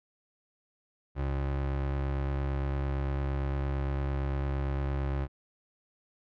30% pulse tone, 68.8 Hz, C#2, 12 cents flat, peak -26 dBFS, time 1.15-5.28 s, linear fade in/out 50 ms, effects low-pass 2000 Hz 12 dB/octave

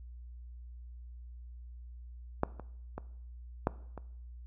clicks, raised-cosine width 1 ms, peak -13 / -29 / -24 / -13 / -28 dBFS, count 5, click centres 2.434 / 2.597 / 2.98 / 3.671 / 3.977 s, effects noise-tail reverb RT60 0.7 s tail -19 dB re dry + added 60 Hz sine -45 dBFS peak until 4.46 s

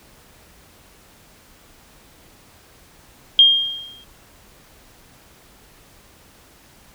sine tone with exponential decay, 3218 Hz, G7, 45 cents sharp, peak -5 dBFS, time 3.39-4.04 s, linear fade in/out 1 ms, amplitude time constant 140 ms, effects pink hiss -50 dBFS RMS until 6.94 s

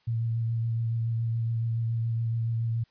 sine tone with vibrato, 114.8 Hz, A#2, 26 cents flat, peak -25 dBFS, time 0.07-2.84 s, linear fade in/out 10 ms, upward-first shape triangle, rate 7.1 Hz, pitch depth 23 cents each way, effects white hiss -67 dBFS RMS until 2.9 s + resampled to 11025 Hz

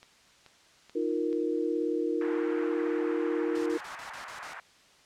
click train, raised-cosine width 0.2 ms, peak -33 dBFS, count 4, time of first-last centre 0.03-1.329 s, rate 2.31 Hz
sine chord, Eb suspended second, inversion none, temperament equal, 311.1 / 349.2 / 466.2 Hz, Eb4 / F4 / Bb4, 0 / 0 / 0 cents, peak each -31 dBFS, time 0.95-3.78 s, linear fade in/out 10 ms
white band-pass noise, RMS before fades -43 dBFS, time 2.21-4.6 s, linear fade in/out 2 ms, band 730 to 1800 Hz, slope 24 dB/octave
white noise bursts, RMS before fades -44 dBFS, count 7, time 3.55-4.536 s, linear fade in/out 2 ms, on 110 ms, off 36 ms
effects white hiss -59 dBFS RMS until 5.05 s + low-pass 6000 Hz 12 dB/octave

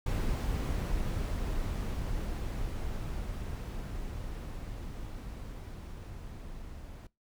brown noise with level ramp, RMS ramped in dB -30 to -45 dBFS, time 0.06-7.07 s, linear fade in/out 5 ms, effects noise-tail reverb RT60 0.2 s tail -21 dB re dry

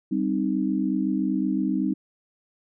sine chord, C minor, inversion second, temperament equal with one note detuned, 196 / 261.6 / 309.5 Hz, G3 / C4 / Eb4, 0 / 0 / -9 cents, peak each -26 dBFS, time 0.11-1.94 s, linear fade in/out 10 ms, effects none

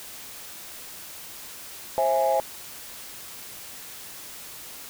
sine chord, C augmented, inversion none, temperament equal with one note detuned, 531.5 / 659.3 / 830.6 Hz, C5 / E5 / G#5, +27 / 0 / 0 cents, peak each -23 dBFS, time 1.98-2.4 s, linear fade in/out 0 ms, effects tanh soft clip ceiling -13 dBFS + white hiss -41 dBFS RMS until 4.89 s

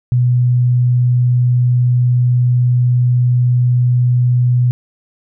sine tone, 123.47 Hz, B2, in tune, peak -9 dBFS, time 0.12-4.71 s, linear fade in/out 0 ms, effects none

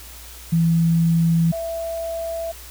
sine tone pair in turn, 165.9 / 663.6 Hz, E3 / E5, +11 / +11 cents, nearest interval 2 octaves, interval 2400 cents, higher second, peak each -14 / -24 dBFS, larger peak first, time 0.52-1.52 / 1.52-2.52 s, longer neither, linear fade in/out 10 ms, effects added 60 Hz sine -41 dBFS peak until 2.7 s + white hiss -41 dBFS RMS until 2.7 s

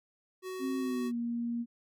square tone, 372.8 Hz, F#4, 13 cents sharp, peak -38 dBFS, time 0.42-1.12 s, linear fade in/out 50 ms
sine tone with pitch glide, 264.7 to 235.8 Hz, C4 to A#3, +20 to +20 cents, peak -31 dBFS, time 0.59-1.66 s, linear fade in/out 50 ms, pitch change -200 cents, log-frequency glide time 0.78-1.16 s
effects none

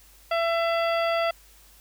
harmonic tone, 670 Hz, E5, 28 cents sharp, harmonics 1 / 2 / 3 / 4 / 5 / 7, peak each -23 / -29 / -33 / -35 / -37 / -40 dBFS, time 0.31-1.31 s, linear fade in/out 5 ms, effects added 50 Hz sine -55 dBFS peak until 1.8 s + white hiss -55 dBFS RMS until 1.8 s

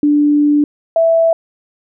sine tone pair in turn, 293.7 / 659.3 Hz, D4 / E5, 0 / 0 cents, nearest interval octave + major second, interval 1400 cents, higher second, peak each -8 dBFS, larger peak neither, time 0.03-0.64 / 0.96-1.33 s, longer first, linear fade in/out 2 ms, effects none

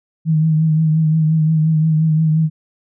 sine tone with vibrato, 157.7 Hz, D#3, 24 cents sharp, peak -11 dBFS, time 0.25-2.5 s, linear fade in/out 50 ms, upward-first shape triangle, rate 5.7 Hz, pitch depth 44 cents each way, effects none

